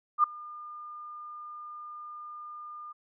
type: tone with ADSR envelope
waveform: sine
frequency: 1208 Hz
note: D6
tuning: 48 cents sharp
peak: -16 dBFS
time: 0.18-2.93 s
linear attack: 57 ms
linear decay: 5 ms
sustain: -24 dB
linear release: 16 ms
effects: none